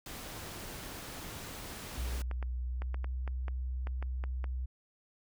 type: noise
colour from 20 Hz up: pink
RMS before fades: -44 dBFS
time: 0.06-2.22 s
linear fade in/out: 2 ms
type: tone with pitch glide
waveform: sine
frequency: 61.74 to 63.37 Hz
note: B1 to B1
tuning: 0 to +45 cents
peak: -33 dBFS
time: 1.97-4.66 s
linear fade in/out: 10 ms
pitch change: +45 cents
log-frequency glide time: 2.65-2.97 s
type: clicks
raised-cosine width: 0.5 ms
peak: -27 dBFS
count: 11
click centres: 2.313 / 2.427 / 2.82 / 2.944 / 3.044 / 3.277 / 3.482 / 3.871 / 4.026 / 4.239 / 4.442 s
effects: none